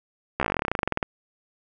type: slowing click train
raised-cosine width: 0.5 ms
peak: -8 dBFS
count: 22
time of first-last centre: 0.4-1.028 s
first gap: 14 ms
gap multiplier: 1.07
effects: none